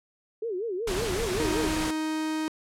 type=tone with vibrato; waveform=sine; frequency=410 Hz; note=G#4; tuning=22 cents flat; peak=-28 dBFS; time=0.42-1.68 s; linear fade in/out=5 ms; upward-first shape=sine; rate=5.3 Hz; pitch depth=240 cents each way
type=noise; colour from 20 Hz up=pink; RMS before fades=-31 dBFS; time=0.87-1.91 s; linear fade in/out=5 ms
type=tone; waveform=45% pulse; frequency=312.8 Hz; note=D#4; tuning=9 cents sharp; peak=-27 dBFS; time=1.4-2.48 s; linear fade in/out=0 ms
effects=low-pass 10000 Hz 12 dB/octave